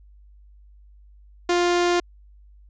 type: tone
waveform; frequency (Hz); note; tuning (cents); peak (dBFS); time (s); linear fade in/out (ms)
sawtooth; 350.9; F4; +8; -14; 1.49-2; 5
effects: added 50 Hz sine -47 dBFS peak until 2.69 s + resampled to 16000 Hz